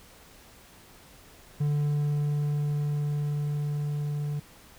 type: tone with level ramp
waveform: triangle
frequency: 146.83 Hz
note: D3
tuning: in tune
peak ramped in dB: -21 to -26 dBFS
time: 1.6-4.4 s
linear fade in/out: 10 ms
effects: pink hiss -53 dBFS RMS until 4.78 s